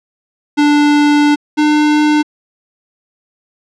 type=tone pair in turn; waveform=square; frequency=293.7 / 300.4 Hz; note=D4 / D4; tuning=0 / +39 cents; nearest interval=unison; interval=39 cents; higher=second; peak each=-8 / -9 dBFS; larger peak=first; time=0.57-1.36 / 1.57-2.23 s; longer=first; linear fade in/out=20 ms; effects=low-pass 5000 Hz 12 dB/octave